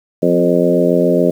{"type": "harmonic tone with a mistuned harmonic", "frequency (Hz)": 87.31, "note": "F2", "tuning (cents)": 0, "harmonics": [2, 3, 4, 5, 6, 7], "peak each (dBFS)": [-17, -17, -17, -17, -17, -17], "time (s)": [0.22, 1.31], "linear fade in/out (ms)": 10, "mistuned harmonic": 3, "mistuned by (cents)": -19, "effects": ["7-bit"]}